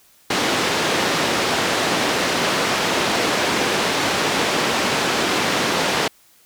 pink band-pass noise, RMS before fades -20 dBFS, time 0.3-6.08 s, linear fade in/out 5 ms, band 250 to 5300 Hz, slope 12 dB/octave, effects white hiss -54 dBFS RMS until 6.45 s

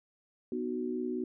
sine chord, B major, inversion none, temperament equal with one note detuned, 246.9 / 305.6 / 370 Hz, B3 / D#4 / F#4, 0 / -31 / 0 cents, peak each -35 / -39 / -35 dBFS, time 0.52-1.24 s, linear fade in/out 2 ms, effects none

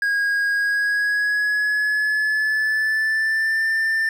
triangle tone with pitch glide, 1638 to 1786.3 Hz, G#6 to A6, -24 to +26 cents, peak -16 dBFS, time 0.02-4.09 s, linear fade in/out 2 ms, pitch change +150 cents, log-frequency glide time 0.52-3.66 s, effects none

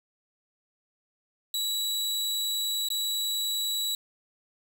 sawtooth tone with dropouts, 3910 Hz, B7, 18 cents flat, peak -24 dBFS, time 1.54-3.95 s, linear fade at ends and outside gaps 2 ms, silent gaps 2.887-2.902 s, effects none

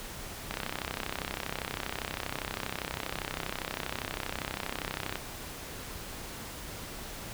click train, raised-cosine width 0.3 ms, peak -16 dBFS, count 152, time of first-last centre 0.51-5.156 s, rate 32.5 Hz, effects pink hiss -42 dBFS RMS until 7.33 s

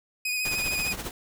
sawtooth tone with vibrato, 2489 Hz, D#7, in tune, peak -23 dBFS, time 0.25-0.93 s, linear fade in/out 5 ms, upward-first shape sine, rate 13 Hz, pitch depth 26 cents each way
pink noise with tremolo, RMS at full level -32 dBFS, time 0.45-1.11 s, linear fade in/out 2 ms, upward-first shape triangle, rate 15 Hz, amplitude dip 75%
effects none

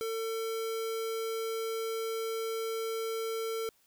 square tone, 450 Hz, A4, 39 cents sharp, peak -33 dBFS, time 0.01-3.69 s, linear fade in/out 0 ms, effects white hiss -68 dBFS RMS until 3.86 s

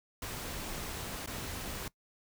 pink noise with dropouts, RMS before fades -40 dBFS, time 0.22-1.88 s, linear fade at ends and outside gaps 2 ms, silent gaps 1.261-1.274 s, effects noise-tail reverb RT60 0.1 s tail -21 dB re dry

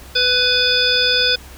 harmonic tone, 498 Hz, B4, 14 cents sharp, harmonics 1 / 3 / 5 / 7 / 9 / 10, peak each -23 / -20 / -23 / -18 / -24 / -18 dBFS, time 0.15-1.36 s, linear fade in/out 10 ms, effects added 65 Hz sine -39 dBFS peak until 1.57 s + pink hiss -41 dBFS RMS until 1.57 s

